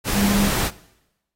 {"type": "tone in noise", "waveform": "sine", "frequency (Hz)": 201.1, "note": "G3", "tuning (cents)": 44, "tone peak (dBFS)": -18, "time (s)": [0.12, 0.51], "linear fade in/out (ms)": 50, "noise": "pink", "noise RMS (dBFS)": -23, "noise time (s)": [0.04, 0.71], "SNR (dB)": 2, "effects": ["noise-tail reverb RT60 0.9 s tail -20 dB re dry", "AAC 48 kbps"]}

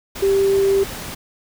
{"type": "tone in noise", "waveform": "sine", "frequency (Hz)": 392, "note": "G4", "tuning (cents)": 0, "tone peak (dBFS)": -13, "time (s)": [0.22, 0.84], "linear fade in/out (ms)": 10, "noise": "pink", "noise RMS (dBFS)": -31, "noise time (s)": [0.15, 1.15], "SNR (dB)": 15, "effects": []}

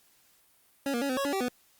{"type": "tone with pitch steps", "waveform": "25% pulse", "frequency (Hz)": [277.3, 237.5, 279.4, 256.2, 553, 283.4, 387.2, 247.5], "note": ["C#4", "A#3", "C#4", "C4", "C#5", "C#4", "G4", "B3"], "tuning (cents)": [1, 33, 14, -36, -4, 38, -21, 4], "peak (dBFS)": -24, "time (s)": [0.86, 1.484], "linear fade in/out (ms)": 2, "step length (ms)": 78, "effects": ["white hiss -64 dBFS RMS until 1.79 s", "Opus 48 kbps"]}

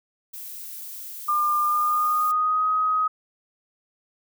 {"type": "noise", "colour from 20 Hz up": "violet", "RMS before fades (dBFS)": -37, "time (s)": [0.33, 2.32], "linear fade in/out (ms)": 10}
{"type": "tone with pitch glide", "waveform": "sine", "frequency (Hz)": [1200, 1260.4], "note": ["D6", "D#6"], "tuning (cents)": [37, 22], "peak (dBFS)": -19, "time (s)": [1.28, 3.08], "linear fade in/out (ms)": 10, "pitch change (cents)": 85, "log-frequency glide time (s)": [1.62, 2.68]}
{"effects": []}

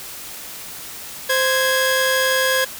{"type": "tone pair together", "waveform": "sawtooth", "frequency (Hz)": [521, 1654.1], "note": ["C5", "G#6"], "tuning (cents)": [-7, -7], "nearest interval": "octave + minor sixth", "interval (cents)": 2000, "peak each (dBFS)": -15, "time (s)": [1.29, 2.65], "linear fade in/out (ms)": 10, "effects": ["white hiss -34 dBFS RMS until 2.79 s"]}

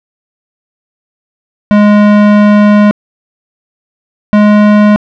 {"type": "tone pair in turn", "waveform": "square", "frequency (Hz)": [207.7, 208.9], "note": ["G#3", "G#3"], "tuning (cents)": [0, 10], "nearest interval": "unison", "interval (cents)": 10, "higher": "second", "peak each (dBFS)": -3, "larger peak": "neither", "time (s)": [[1.71, 2.91], [4.33, 4.96]], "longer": "first", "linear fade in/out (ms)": 0, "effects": ["low-pass 2000 Hz 12 dB/octave"]}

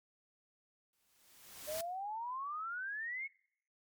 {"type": "noise with exponential growth", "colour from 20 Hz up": "white", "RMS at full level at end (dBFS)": -41, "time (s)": [0.93, 1.81], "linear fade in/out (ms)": 2, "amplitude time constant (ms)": 190}
{"type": "exponential sweep", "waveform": "sine", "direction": "up", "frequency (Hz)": [594, 2221], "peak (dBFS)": -38, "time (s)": [1.67, 3.28], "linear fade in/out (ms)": 20}
{"effects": ["noise-tail reverb RT60 0.7 s tail -25 dB re dry", "MP3 96 kbps"]}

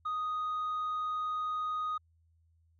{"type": "tone with tanh clipping", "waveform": "sine", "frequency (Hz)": 1244.5, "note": "D#6", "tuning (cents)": 0, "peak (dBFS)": -32, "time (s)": [0.05, 1.98], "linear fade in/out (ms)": 10, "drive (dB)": 1, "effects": ["added 82 Hz sine -65 dBFS peak until 2.79 s"]}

